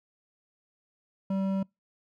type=tone with hard clipping; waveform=sine; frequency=193.2 Hz; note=G3; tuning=25 cents flat; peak=-28 dBFS; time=1.3-1.63 s; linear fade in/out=5 ms; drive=10 dB; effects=noise-tail reverb RT60 0.2 s tail -26 dB re dry